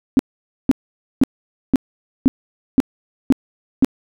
sine tone bursts, 264.1 Hz, C4, 16 cents sharp, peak -7 dBFS, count 8, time 0.17-3.846 s, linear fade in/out 0 ms, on 22 ms, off 500 ms, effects none

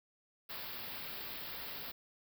white band-stop noise, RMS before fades -44 dBFS, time 0.49-1.92 s, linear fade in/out 10 ms, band 5100 to 13000 Hz, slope 96 dB/octave, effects none

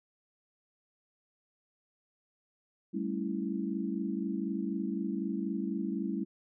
sine chord, A dominant seventh, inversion third, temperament equal, 196 / 220 / 277.2 / 329.6 Hz, G3 / A3 / C#4 / E4, 0 / 0 / 0 / 0 cents, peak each -35 / -37 / -38 / -37 dBFS, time 2.93-6.25 s, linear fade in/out 20 ms, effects none

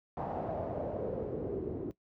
pink noise with low-pass filter sweep, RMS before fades -36 dBFS, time 0.17-1.91 s, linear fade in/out 0 ms, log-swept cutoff 780 to 350 Hz, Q 4.1, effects noise-tail reverb RT60 0.1 s tail -18 dB re dry + high-pass 80 Hz 12 dB/octave

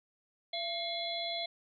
harmonic tone with a mistuned harmonic, 679 Hz, F5, 49 cents flat, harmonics 1 / 3 / 5 / 6, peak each -38 / -43 / -39 / -39 dBFS, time 0.53-1.46 s, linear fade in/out 5 ms, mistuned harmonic 3, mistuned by +88 cents, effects none

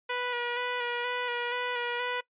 10% pulse tone with vibrato, 487.1 Hz, B4, 24 cents flat, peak -21 dBFS, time 0.09-2.21 s, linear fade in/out 10 ms, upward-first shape square, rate 2.1 Hz, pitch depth 21 cents each way, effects noise-tail reverb RT60 0.1 s tail -21 dB re dry + resampled to 8000 Hz

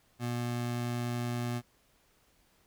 25% pulse tone, 120.7 Hz, B2, 39 cents flat, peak -28 dBFS, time 0.19-1.62 s, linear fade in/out 50 ms, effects pink hiss -68 dBFS RMS until 2.66 s

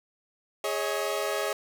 sawtooth chord, Ab suspended fourth, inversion none, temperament equal with one note detuned, 415.3 / 554.4 / 636.4 Hz, Ab4 / Db5 / Eb5, 0 / 0 / +39 cents, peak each -28 dBFS, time 0.64-1.53 s, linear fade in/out 2 ms, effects none

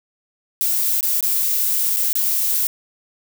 violet noise with dropouts, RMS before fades -19 dBFS, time 0.61-2.67 s, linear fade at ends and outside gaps 0 ms, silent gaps 1.008-1.029 / 1.207-1.227 / 1.962-1.969 / 2.129-2.154 s, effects none

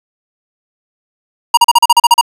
square tone bursts, 947 Hz, A#5, 27 cents sharp, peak -3 dBFS, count 10, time 1.54-2.212 s, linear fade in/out 5 ms, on 33 ms, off 38 ms, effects resampled to 32000 Hz + 7-bit

